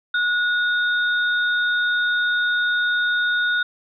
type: tone pair together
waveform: sine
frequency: 1456 / 3675 Hz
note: F#6 / A#7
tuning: -28 / -25 cents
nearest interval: octave + major third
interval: 1603 cents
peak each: -18 / -27 dBFS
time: 0.14-3.63 s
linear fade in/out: 5 ms
effects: none